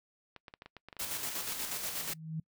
clicks, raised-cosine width 0.3 ms, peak -31 dBFS, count 12, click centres 0.363 / 0.482 / 0.539 / 0.621 / 0.66 / 0.767 / 0.886 / 0.928 / 0.967 / 1.152 / 1.426 / 1.522 s
white noise with tremolo, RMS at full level -36 dBFS, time 0.99-2.14 s, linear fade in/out 10 ms, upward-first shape square, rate 8.3 Hz, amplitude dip 40%
sine tone with exponential growth, 159.2 Hz, D#3, 40 cents sharp, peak -32 dBFS, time 1.8-2.4 s, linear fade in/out 5 ms, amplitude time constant 130 ms
effects noise-tail reverb RT60 0.1 s tail -25 dB re dry

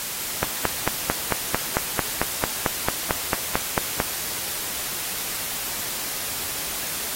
click train, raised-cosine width 0.5 ms, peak -4 dBFS, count 17, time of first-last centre 0.43-4.001 s, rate 4.48 Hz, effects white hiss -29 dBFS RMS until 7.15 s + AAC 48 kbps

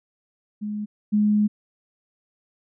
sine tone pair in turn, 209.6 / 209.6 Hz, G#3 / G#3, +16 / +16 cents, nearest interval unison, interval 0 cents, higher neither, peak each -26 / -16 dBFS, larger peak second, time 0.61-0.86 / 1.12-1.48 s, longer second, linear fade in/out 20 ms, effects none

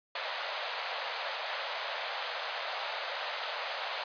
pink band-pass noise, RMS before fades -37 dBFS, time 0.15-4.04 s, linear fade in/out 5 ms, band 540 to 4600 Hz, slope 48 dB/octave, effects resampled to 11025 Hz

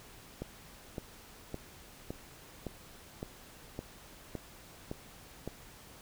click train, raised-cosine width 2 ms, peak -24 dBFS, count 10, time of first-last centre 0.42-5.476 s, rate 1.78 Hz, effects pink hiss -54 dBFS RMS until 6.01 s

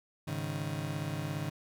35% pulse chord, Ab suspended fourth, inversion none, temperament just, 103.83 / 138.43 / 155.74 Hz, Ab2 / Db3 / Eb3, 0 / -2 / +2 cents, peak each -39 / -37 / -35 dBFS, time 0.27-1.5 s, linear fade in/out 10 ms, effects none

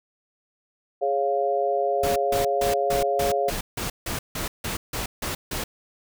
sine chord, Db major, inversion second, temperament equal, 415.3 / 554.4 / 698.5 Hz, Ab4 / Db5 / F5, 0 / 0 / 0 cents, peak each -26 / -25 / -24 dBFS, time 1.01-3.51 s, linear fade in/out 20 ms
pink noise bursts, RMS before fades -29 dBFS, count 13, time 2.03-5.64 s, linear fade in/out 5 ms, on 130 ms, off 160 ms
effects none

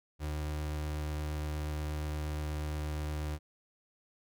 35% pulse tone, 75.7 Hz, D#2, 47 cents flat, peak -32 dBFS, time 0.19-3.39 s, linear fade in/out 50 ms, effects none

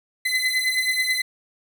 30% pulse beating tone pair, 2023 / 2032.3 Hz, B6 / B6, +41 / +49 cents, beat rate 9.3 Hz, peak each -21 / -20 dBFS, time 0.25-1.22 s, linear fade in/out 10 ms, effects none

